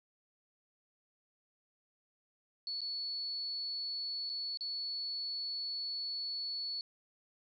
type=tone with dropouts; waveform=sine; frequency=4420 Hz; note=C#8; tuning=6 cents flat; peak=-36 dBFS; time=2.67-6.81 s; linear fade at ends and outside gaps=1 ms; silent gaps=2.807-2.816 / 4.294-4.298 / 4.573-4.608 s; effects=none